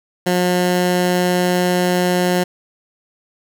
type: tone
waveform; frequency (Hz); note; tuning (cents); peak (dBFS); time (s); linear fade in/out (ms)
15% pulse; 179.5; F3; +48; -8; 0.26-2.44; 10
effects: none